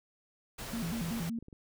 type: noise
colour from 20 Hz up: pink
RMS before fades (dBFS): -42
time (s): 0.58-1.3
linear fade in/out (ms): 10
type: tone with vibrato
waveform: sine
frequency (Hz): 196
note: G3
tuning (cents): 0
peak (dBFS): -33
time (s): 0.73-1.39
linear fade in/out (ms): 5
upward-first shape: square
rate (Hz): 5.3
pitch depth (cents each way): 280
type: clicks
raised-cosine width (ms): 3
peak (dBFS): -37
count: 9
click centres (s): 0.862 / 0.932 / 1.052 / 1.126 / 1.206 / 1.386 / 1.426 / 1.484 / 1.528
effects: none